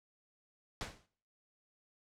pink noise with exponential decay, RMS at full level -37 dBFS, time 0.81-1.06 s, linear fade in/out 0 ms, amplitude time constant 53 ms, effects noise-tail reverb RT60 0.5 s tail -19 dB re dry + low-pass 7000 Hz 12 dB/octave

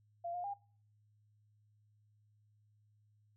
sine tone with pitch steps, 688 / 710 / 805 Hz, F5 / F5 / G5, -26 / +28 / +46 cents, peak -38 dBFS, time 0.24-0.54 s, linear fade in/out 10 ms, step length 100 ms, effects noise-tail reverb RT60 0.5 s tail -23 dB re dry + added 105 Hz sine -68 dBFS peak until 3.36 s

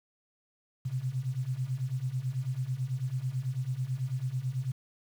sine beating tone pair, 123.47 / 132.57 Hz, B2 / C3, 0 / +23 cents, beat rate 9.1 Hz, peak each -34 / -32 dBFS, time 0.85-4.72 s, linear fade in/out 10 ms, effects 9-bit

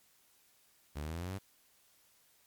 sawtooth exponential sweep, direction up, 70.7 to 100 Hz, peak -34 dBFS, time 0.95-1.39 s, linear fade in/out 20 ms, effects white hiss -68 dBFS RMS until 2.46 s + MP3 96 kbps

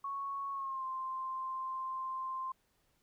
sine tone with pitch glide, 1107 to 1047.3 Hz, C#6 to C6, -3 to +1 cents, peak -36 dBFS, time 0.04-2.52 s, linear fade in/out 5 ms, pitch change -96 cents, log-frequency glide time 0.52-0.85 s, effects pink hiss -75 dBFS RMS until 3.02 s

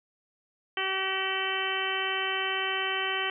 harmonic tone, 382.6 Hz, G4, 42 cents flat, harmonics 1 / 2 / 3 / 4 / 5 / 6 / 7 / 8, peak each -36 / -37 / -36 / -36 / -34 / -37 / -36 / -33 dBFS, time 0.77-3.3 s, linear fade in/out 2 ms, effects none

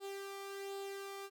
sawtooth tone with flanger, 394.4 Hz, G4, 11 cents sharp, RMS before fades -45 dBFS, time 0-1.3 s, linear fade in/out 50 ms, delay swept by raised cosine 0.24 to 0.9 ms, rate 1.3 Hz, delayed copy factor +0.5, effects none

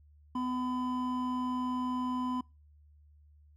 triangle tone pair together, 251.9 / 1007.6 Hz, B3 / B5, +34 / +34 cents, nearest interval 2 octaves, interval 2400 cents, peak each -30 / -34 dBFS, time 0.35-2.41 s, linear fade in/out 5 ms, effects noise-tail reverb RT60 0.3 s tail -26 dB re dry + added 74 Hz sine -57 dBFS peak until 3.56 s

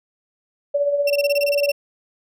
sine tone with tremolo, 573 Hz, D5, 43 cents flat, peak -14 dBFS, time 0.74-1.72 s, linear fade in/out 10 ms, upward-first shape triangle, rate 16 Hz, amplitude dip 60%
30% pulse tone bursts, 2710 Hz, E7, 47 cents sharp, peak -19 dBFS, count 12, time 1.07-1.718 s, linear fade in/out 5 ms, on 32 ms, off 24 ms
effects none

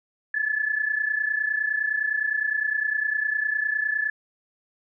sine tone pair together, 1704.2 / 1734 Hz, G#6 / A6, +44 / -26 cents, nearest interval unison, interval 30 cents, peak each -27 / -24 dBFS, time 0.34-4.1 s, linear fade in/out 5 ms, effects none

